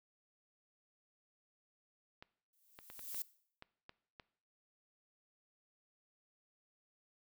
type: clicks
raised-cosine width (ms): 0.3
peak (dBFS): -35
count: 8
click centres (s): 2.225 / 2.789 / 2.901 / 2.993 / 3.146 / 3.624 / 3.894 / 4.198
type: noise with exponential growth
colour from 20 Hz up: violet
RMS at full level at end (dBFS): -39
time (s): 2.53-3.22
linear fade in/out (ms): 1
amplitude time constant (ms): 150
effects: noise-tail reverb RT60 0.6 s tail -20 dB re dry